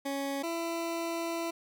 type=tone pair in turn; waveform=20% pulse; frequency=277.2 / 334.5 Hz; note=C#4 / E4; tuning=0 / +25 cents; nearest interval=minor third; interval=325 cents; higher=second; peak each=-27 / -27 dBFS; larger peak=neither; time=0.05-0.43 / 0.43-1.51 s; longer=second; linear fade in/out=10 ms; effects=none